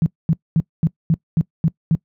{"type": "tone bursts", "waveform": "sine", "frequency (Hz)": 162.2, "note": "E3", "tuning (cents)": -28, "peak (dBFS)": -11, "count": 8, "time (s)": [0.02, 1.95], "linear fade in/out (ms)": 0, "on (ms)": 40, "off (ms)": 230, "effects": ["noise-tail reverb RT60 0.1 s tail -22 dB re dry", "high-pass 80 Hz 12 dB/octave"]}